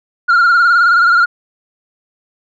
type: tone with vibrato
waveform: sine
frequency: 1402 Hz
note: F6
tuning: 6 cents sharp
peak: -4 dBFS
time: 0.28-1.26 s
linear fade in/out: 20 ms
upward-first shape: sine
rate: 19 Hz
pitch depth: 60 cents each way
effects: tanh soft clip ceiling -6 dBFS